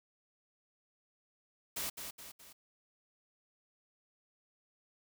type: noise with echo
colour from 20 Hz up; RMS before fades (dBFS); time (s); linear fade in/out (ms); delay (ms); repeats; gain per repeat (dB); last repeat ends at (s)
white; -38; 1.76-1.9; 10; 210; 3; -6; 2.53
effects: none